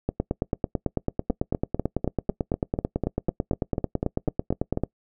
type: two click trains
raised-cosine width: 2 ms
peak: -11 / -10 dBFS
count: 15 / 44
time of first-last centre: 1.3-4.774 / 0.09-4.836 s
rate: 4.03 / 9.06 Hz
effects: noise-tail reverb RT60 0.1 s tail -23 dB re dry